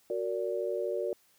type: chord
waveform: sine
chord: Gb augmented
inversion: none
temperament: just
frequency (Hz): 370 / 462.5 / 578.1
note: Gb4 / Bb4 / D5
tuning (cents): 0 / -14 / -27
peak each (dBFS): -34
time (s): 0.1-1.13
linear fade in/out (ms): 2
effects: white hiss -66 dBFS RMS until 1.38 s + high-pass 60 Hz 12 dB/octave